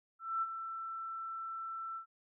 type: tone with ADSR envelope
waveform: sine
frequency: 1335 Hz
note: E6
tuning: 22 cents sharp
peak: -30 dBFS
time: 0.19-2.06 s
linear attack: 230 ms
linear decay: 35 ms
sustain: -9 dB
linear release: 97 ms
effects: none